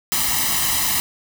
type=noise with comb filter; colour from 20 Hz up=white; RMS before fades=-20 dBFS; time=0.12-1 s; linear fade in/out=0 ms; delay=1 ms; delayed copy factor=+0.75; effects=none